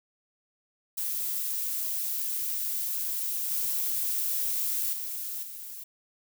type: noise with level steps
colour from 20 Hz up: violet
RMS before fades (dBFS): -31 / -29 / -35 / -41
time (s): 0.97-5.84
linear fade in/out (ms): 10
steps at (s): 3.51 / 4.93 / 5.43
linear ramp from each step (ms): 2
effects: none